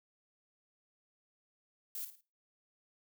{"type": "noise with echo", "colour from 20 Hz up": "violet", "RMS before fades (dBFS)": -41, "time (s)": [1.95, 2.05], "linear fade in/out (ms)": 2, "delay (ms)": 53, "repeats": 3, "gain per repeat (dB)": -9, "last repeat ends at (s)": 2.209, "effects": ["noise-tail reverb RT60 0.3 s tail -19 dB re dry"]}